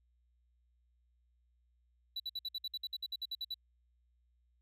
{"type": "tone bursts", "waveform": "triangle", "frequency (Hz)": 3951, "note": "B7", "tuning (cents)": 0, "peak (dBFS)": -35, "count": 15, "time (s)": [2.16, 3.543], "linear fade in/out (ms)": 5, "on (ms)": 39, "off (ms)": 57, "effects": ["added 60 Hz sine -70 dBFS peak until 4.61 s"]}